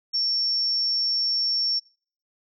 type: tone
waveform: sine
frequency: 5460 Hz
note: F8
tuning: 40 cents flat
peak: -21 dBFS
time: 0.13-1.8 s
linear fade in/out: 20 ms
effects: noise-tail reverb RT60 0.5 s tail -25 dB re dry